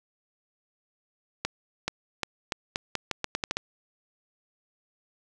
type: accelerating click train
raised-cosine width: 0.2 ms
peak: -10 dBFS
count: 12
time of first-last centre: 1.45-3.57 s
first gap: 430 ms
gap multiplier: 0.82
effects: none